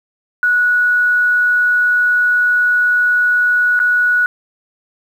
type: tone with dropouts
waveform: sine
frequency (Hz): 1466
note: F#6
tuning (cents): -16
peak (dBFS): -10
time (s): 0.43-4.26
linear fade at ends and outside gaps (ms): 1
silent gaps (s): 3.792-3.8
effects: 7-bit